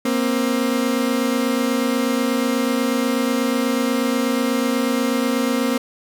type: tone pair together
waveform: 30% pulse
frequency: 235.8 / 264 Hz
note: A#3 / C4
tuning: +20 / +16 cents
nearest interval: major second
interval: 196 cents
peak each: -18 dBFS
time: 0.05-5.78 s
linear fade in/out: 5 ms
effects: none